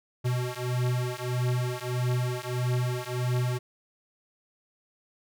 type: beating tone pair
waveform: square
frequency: 123.47 / 125.07 Hz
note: B2 / B2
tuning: 0 / +22 cents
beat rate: 1.6 Hz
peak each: -30 dBFS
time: 0.24-3.59 s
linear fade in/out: 20 ms
effects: none